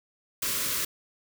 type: band-stop noise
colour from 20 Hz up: white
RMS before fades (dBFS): -29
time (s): 0.42-0.85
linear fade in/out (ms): 5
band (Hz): 620 to 1000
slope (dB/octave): 96
effects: none